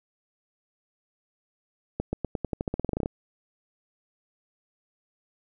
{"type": "accelerating click train", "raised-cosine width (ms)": 2, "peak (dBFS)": -14, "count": 17, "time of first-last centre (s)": [2, 3.059], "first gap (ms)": 130, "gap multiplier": 0.9, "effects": []}